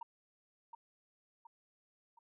sine tone with echo, 930 Hz, A#5, 4 cents flat, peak -40 dBFS, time 0.01-0.03 s, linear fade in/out 5 ms, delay 720 ms, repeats 3, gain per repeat -6 dB, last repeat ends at 2.19 s, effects tanh soft clip ceiling -37 dBFS

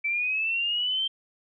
sine linear sweep, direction up, 2312 to 3152 Hz, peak -24 dBFS, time 0.04-1.08 s, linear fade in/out 10 ms, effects none

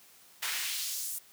pink noise with high-pass filter sweep, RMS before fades -35 dBFS, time 0.42-1.19 s, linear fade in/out 10 ms, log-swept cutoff 1400 to 10000 Hz, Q 1.1, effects white hiss -58 dBFS RMS until 1.32 s + high-pass 100 Hz 12 dB/octave

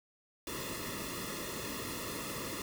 pink noise with comb filter, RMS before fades -40 dBFS, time 0.47-2.62 s, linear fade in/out 2 ms, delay 1.3 ms, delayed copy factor -0.9, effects none

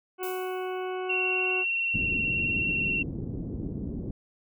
harmonic tone, 370 Hz, F#4, in tune, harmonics 1 / 2 / 3 / 4 / 6 / 7 / 8, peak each -31 / -37 / -41 / -43 / -47 / -48 / -49 dBFS, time 0.18-1.65 s, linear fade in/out 50 ms
violet noise with exponential decay, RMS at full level -38 dBFS, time 0.23-0.97 s, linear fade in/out 0 ms, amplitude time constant 160 ms
sine tone with vibrato, 2727 Hz, F7, 42 cents flat, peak -25 dBFS, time 1.09-3.03 s, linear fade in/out 10 ms, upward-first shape sine, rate 19 Hz, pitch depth 18 cents each way
white low-pass noise, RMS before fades -34 dBFS, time 1.94-4.11 s, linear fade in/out 2 ms, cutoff 310 Hz, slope 24 dB/octave
effects none

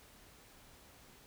silence, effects pink hiss -60 dBFS RMS until 1.26 s

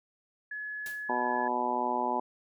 sine tone, 1700 Hz, G#6, 40 cents sharp, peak -35 dBFS, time 0.51-1.48 s, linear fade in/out 5 ms
white noise with exponential decay, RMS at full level -42 dBFS, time 0.86-1.11 s, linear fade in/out 1 ms, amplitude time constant 53 ms
harmonic tone, 123.2 Hz, B2, 4 cents flat, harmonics 2 / 3 / 4 / 5 / 6 / 7 / 8, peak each -37 / -37 / -41 / -37 / -37 / -31 / -33 dBFS, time 1.09-2.2 s, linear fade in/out 5 ms
effects none

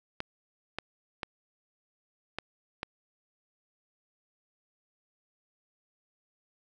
clicks, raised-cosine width 0.3 ms, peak -17 dBFS, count 5, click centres 0.204 / 0.786 / 1.232 / 2.386 / 2.831 s, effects none

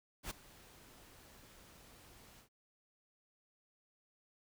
pink noise with ADSR envelope, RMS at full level -40 dBFS, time 0.23-2.49 s, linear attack 78 ms, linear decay 7 ms, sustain -20 dB, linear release 100 ms, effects none

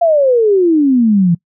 sine exponential sweep, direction down, 698.5 to 164.81 Hz, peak -7 dBFS, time 0.01-1.35 s, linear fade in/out 10 ms, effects noise-tail reverb RT60 0.1 s tail -24 dB re dry

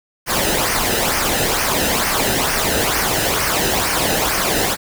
pink noise with flanger, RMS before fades -18 dBFS, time 0.26-4.77 s, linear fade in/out 50 ms, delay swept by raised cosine 0.26 to 0.91 ms, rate 2.2 Hz, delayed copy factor -0.6, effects none

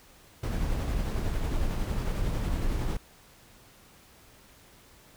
brown noise with tremolo, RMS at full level -27 dBFS, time 0.43-2.97 s, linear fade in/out 5 ms, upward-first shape triangle, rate 11 Hz, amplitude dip 35%, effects pink hiss -56 dBFS RMS until 5.16 s

